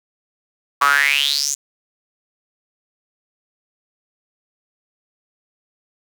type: tone with high-pass filter sweep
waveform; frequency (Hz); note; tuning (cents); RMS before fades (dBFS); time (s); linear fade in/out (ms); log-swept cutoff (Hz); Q
sawtooth; 141.6; C#3; +37; -17; 0.81-1.55; 10; 1100 to 7100; 8.4
effects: none